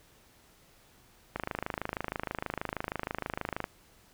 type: click train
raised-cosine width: 0.5 ms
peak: -17 dBFS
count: 61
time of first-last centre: 1.36-3.641 s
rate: 26.3 Hz
effects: pink hiss -61 dBFS RMS until 4.13 s